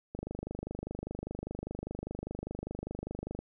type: click train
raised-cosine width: 2 ms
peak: -24 dBFS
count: 82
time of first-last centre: 0.15-3.39 s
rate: 25 Hz
effects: none